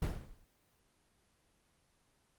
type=noise with exponential decay; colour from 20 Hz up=brown; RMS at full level=-28 dBFS; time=0.02-0.45 s; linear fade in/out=5 ms; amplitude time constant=93 ms; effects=pink hiss -73 dBFS RMS until 2.38 s + Opus 24 kbps